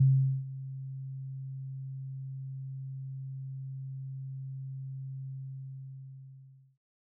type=tone with ADSR envelope; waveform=sine; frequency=133.7 Hz; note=C3; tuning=38 cents sharp; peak=-18 dBFS; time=0-6.78 s; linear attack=9 ms; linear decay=430 ms; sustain=-19 dB; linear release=1500 ms; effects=none